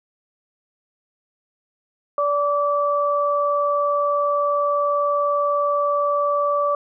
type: tone pair together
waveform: sine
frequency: 578.6 / 1158 Hz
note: D5 / D6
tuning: -26 / -25 cents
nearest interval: octave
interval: 1201 cents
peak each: -20 dBFS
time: 2.18-6.75 s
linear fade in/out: 2 ms
effects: none